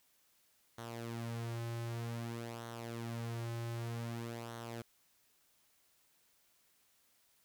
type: tone with flanger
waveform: sawtooth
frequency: 116.54 Hz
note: A#2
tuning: in tune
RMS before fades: -42 dBFS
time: 0.78-4.82 s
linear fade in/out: 5 ms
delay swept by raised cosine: 0.4 to 4.4 ms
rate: 0.53 Hz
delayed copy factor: -0.6
effects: white hiss -72 dBFS RMS until 7.44 s